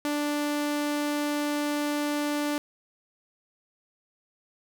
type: tone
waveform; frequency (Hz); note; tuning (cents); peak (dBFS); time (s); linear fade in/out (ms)
sawtooth; 293.7; D4; 0; -22; 0.05-2.58; 0
effects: none